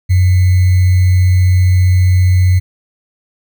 sine tone with sample-and-hold, 91.5 Hz, F#2, 19 cents flat, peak -6 dBFS, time 0.09-2.6 s, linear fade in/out 20 ms, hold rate 2100 Hz, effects none

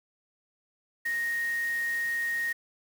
sine tone in noise, 1864.7 Hz, A#6, in tune, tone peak -27 dBFS, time 1.05-2.53 s, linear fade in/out 10 ms, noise white, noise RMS -45 dBFS, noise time 1.05-2.53 s, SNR +15 dB, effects none

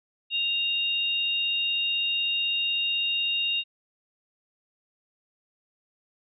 sine tone pair together, 2794 / 3730 Hz, F7 / A#7, 0 / 0 cents, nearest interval perfect fourth, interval 500 cents, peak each -25 / -29 dBFS, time 0.3-3.64 s, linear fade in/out 50 ms, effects none

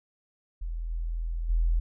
sine tone with level steps, 41.47 Hz, E1, 11 cents sharp, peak -30 / -28 / -21 dBFS, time 0.61-1.8 s, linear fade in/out 10 ms, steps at 0.9 / 1.49 s, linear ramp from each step 10 ms, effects none

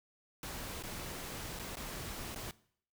pink noise with dropouts, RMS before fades -43 dBFS, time 0.43-2.51 s, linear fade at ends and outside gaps 1 ms, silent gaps 0.825-0.836 / 1.59-1.595 / 1.756-1.769 / 2.347-2.359 s, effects noise-tail reverb RT60 0.6 s tail -20 dB re dry

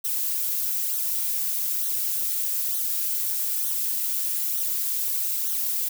violet noise with flanger, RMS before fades -26 dBFS, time 0.04-5.89 s, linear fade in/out 10 ms, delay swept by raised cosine 0.4 to 5.6 ms, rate 1.1 Hz, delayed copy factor -0.65, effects none

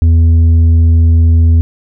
sine tone with tanh clipping, 82.41 Hz, E2, in tune, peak -5 dBFS, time 0.02-1.61 s, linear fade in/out 0 ms, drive 5 dB, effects none

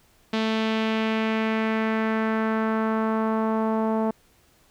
sawtooth tone with low-pass filter sweep, 220.7 Hz, A3, 5 cents sharp, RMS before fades -24 dBFS, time 0.33-4.11 s, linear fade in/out 5 ms, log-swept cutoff 3700 to 840 Hz, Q 1.8, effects pink hiss -60 dBFS RMS until 4.7 s

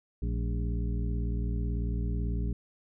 harmonic tone with a mistuned harmonic, 58.1 Hz, A#1, 5 cents flat, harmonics 1 / 2 / 3 / 4 / 5 / 7, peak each -29 / -35 / -39 / -41 / -43 / -46 dBFS, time 0.22-2.53 s, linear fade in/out 5 ms, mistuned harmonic 4, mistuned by -120 cents, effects none

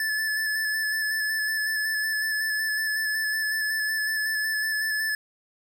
square tone with vibrato, 1739 Hz, A6, 21 cents flat, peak -25 dBFS, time 0-5.15 s, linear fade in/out 2 ms, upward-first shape square, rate 5.4 Hz, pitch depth 18 cents each way, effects none

